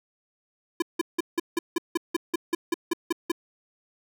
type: tone bursts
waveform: square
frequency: 338.7 Hz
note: E4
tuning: 47 cents sharp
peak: -22 dBFS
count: 14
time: 0.8-3.318 s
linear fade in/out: 5 ms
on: 22 ms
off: 170 ms
effects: none